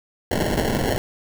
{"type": "noise with sample-and-hold", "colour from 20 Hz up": "white", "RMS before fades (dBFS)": -22, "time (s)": [0.31, 0.98], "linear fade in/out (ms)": 0, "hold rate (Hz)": 1225, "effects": []}